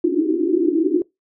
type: band-pass noise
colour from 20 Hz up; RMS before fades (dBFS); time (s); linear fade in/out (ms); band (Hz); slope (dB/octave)
white; -18; 0.04-1.02; 2; 290 to 370; 96
effects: noise-tail reverb RT60 0.2 s tail -24 dB re dry